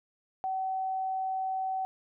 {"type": "tone", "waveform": "sine", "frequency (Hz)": 760, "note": "F#5", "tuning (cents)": 46, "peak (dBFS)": -29, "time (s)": [0.44, 1.85], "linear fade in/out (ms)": 0, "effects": []}